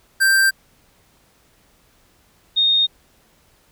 square / sine tone pair in turn, 1573 / 3695 Hz, G6 / A#7, +6 / -16 cents, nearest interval octave + minor third, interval 1478 cents, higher second, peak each -13 dBFS, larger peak neither, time 0.2-0.51 / 2.56-2.87 s, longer neither, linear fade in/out 20 ms, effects pink hiss -57 dBFS RMS until 3.71 s

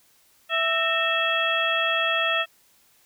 harmonic tone with a mistuned harmonic, 659.3 Hz, E5, in tune, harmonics 1 / 2 / 3 / 4 / 5, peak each -28 / -27 / -27 / -26 / -27 dBFS, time 0.49-2.46 s, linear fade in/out 50 ms, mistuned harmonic 3, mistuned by -130 cents, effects white hiss -60 dBFS RMS until 3.05 s

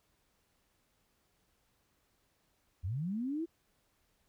sine linear sweep, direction up, 77.78 to 342.5 Hz, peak -33 dBFS, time 2.83-3.46 s, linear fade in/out 20 ms, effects pink hiss -75 dBFS RMS until 4.28 s

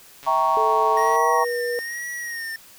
click train, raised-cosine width 0.2 ms, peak -24 dBFS, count 131, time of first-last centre 0.23-1.159 s, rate 140 Hz
sine chord, E diminished seventh, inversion none, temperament equal with one note detuned, 652.4 / 784 / 932.3 / 1108.7 Hz, E5 / G5 / Bb5 / Db6, -18 / 0 / 0 / 0 cents, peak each -25 / -24 / -21 / -21 dBFS, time 0.26-1.45 s, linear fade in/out 20 ms
sine tone with pitch glide, 440 to 482.6 Hz, A4 to B4, 0 to -40 cents, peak -23 dBFS, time 0.57-1.79 s, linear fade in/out 0 ms, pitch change +160 cents, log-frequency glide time 0.97-1.34 s
square tone with vibrato, 1864.7 Hz, A#6, in tune, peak -29 dBFS, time 0.97-2.56 s, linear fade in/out 2 ms, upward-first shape sine, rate 1.1 Hz, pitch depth 60 cents each way
effects white hiss -48 dBFS RMS until 2.78 s

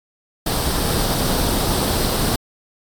pink noise with comb filter, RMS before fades -20 dBFS, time 0.46-2.36 s, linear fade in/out 5 ms, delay 0.22 ms, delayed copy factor +0.5, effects AAC 64 kbps

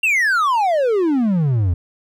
triangle exponential sweep, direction down, 2794 to 81.4 Hz, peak -12 dBFS, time 0.03-1.74 s, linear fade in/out 5 ms, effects none

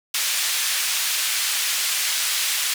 pink band-pass noise, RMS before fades -23 dBFS, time 0.14-2.74 s, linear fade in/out 5 ms, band 2400 to 14000 Hz, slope 12 dB/octave, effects none

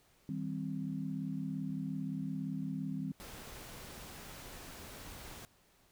sine chord, C minor, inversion first, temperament equal with one note detuned, 158.37 / 196 / 261.6 Hz, Eb3 / G3 / C4, +31 / 0 / 0 cents, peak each -40 dBFS, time 0.29-3.12 s, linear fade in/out 2 ms
pink noise, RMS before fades -49 dBFS, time 3.2-5.45 s, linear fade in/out 0 ms
effects pink hiss -68 dBFS RMS until 5.91 s

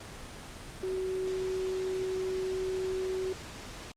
sine tone in noise, 375.2 Hz, F#4, 24 cents sharp, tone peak -30 dBFS, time 0.83-3.33 s, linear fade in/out 5 ms, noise pink, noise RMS -44 dBFS, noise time 0-3.92 s, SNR +11 dB, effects low-pass 8000 Hz 12 dB/octave + Opus 32 kbps

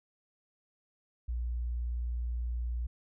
sine tone, 59.6 Hz, A#1, 39 cents sharp, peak -31 dBFS, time 1.28-2.87 s, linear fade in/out 10 ms, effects none

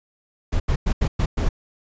brown noise bursts at uneven times, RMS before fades -19 dBFS, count 6, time 0.52-0.6 / 0.68-0.76 / 0.86-0.93 / 1.01-1.08 / 1.19-1.26 / 1.37-1.49 s, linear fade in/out 10 ms, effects resampled to 16000 Hz

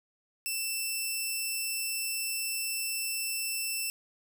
10% pulse tone, 2668 Hz, E7, 20 cents sharp, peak -22 dBFS, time 0.46-3.9 s, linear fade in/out 0 ms, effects none

